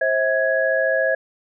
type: tone cluster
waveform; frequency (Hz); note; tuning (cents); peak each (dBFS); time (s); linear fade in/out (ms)
sine; 531 / 645 / 1668; C5 / E5 / G#6; +25 / -38 / +7; -21; 0.01-1.15; 5
effects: none